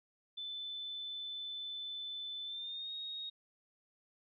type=tone with pitch glide; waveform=sine; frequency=3516 to 3747 Hz; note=A7 to A#7; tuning=-2 to +8 cents; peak=-40 dBFS; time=0.37-3.3 s; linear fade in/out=10 ms; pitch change=+110 cents; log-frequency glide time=2.45-2.93 s; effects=none